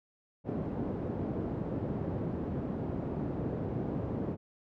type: band-pass noise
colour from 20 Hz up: pink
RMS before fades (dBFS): -35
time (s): 0.44-4.37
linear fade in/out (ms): 50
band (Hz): 110 to 440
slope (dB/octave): 12
effects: none